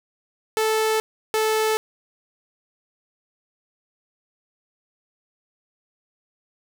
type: tone pair in turn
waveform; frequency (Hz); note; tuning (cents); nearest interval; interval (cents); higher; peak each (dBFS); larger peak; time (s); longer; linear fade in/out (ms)
sawtooth; 438 / 436.5; A4 / A4; -8 / -14; unison; 6; first; -15; neither; 0.57-1 / 1.34-1.77; neither; 0
effects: none